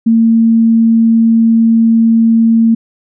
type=tone; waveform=sine; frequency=227.2 Hz; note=A#3; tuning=44 cents flat; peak=-5 dBFS; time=0.06-2.75 s; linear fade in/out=10 ms; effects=none